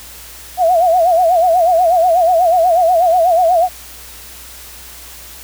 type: tone with vibrato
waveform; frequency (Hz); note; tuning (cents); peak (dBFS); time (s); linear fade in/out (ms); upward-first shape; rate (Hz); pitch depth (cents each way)
sine; 694; F5; -11; -8; 0.57-3.69; 50; sine; 8.2; 120
effects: added 60 Hz sine -41 dBFS peak until 5.43 s + white hiss -35 dBFS RMS until 5.43 s